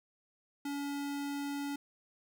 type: tone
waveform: square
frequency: 284 Hz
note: C#4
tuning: 42 cents sharp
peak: -36 dBFS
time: 0.65-1.76 s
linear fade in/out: 5 ms
effects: 12-bit